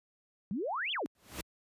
sine exponential two-way sweep, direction up then down, 176.3 to 3544 to 244 Hz, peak -32 dBFS, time 0.51-1.06 s, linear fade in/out 0 ms, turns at 0.92 s
pink noise with exponential growth, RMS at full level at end -36 dBFS, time 1.15-1.41 s, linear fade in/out 1 ms, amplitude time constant 56 ms
effects high-pass 60 Hz 12 dB/octave + resampled to 32000 Hz

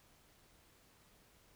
silence, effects pink hiss -67 dBFS RMS until 1.55 s

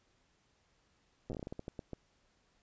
slowing click train, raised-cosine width 2 ms, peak -28 dBFS, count 14, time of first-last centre 1.3-1.933 s, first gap 8 ms, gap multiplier 1.27, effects pink hiss -73 dBFS RMS until 2.62 s + resampled to 16000 Hz

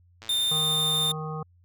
click train, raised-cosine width 0.2 ms, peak -26 dBFS, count 101, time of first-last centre 0.22-1.113 s, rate 112 Hz
45% pulse tone, 3613 Hz, A7, 45 cents sharp, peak -23 dBFS, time 0.29-1.12 s, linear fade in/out 5 ms
harmonic tone, 155.56 Hz, D#3, in tune, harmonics 1 / 3 / 5 / 7 / 8, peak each -32 / -38 / -40 / -41 / -40 dBFS, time 0.51-1.43 s, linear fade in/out 5 ms
effects added 88 Hz sine -56 dBFS peak until 1.64 s

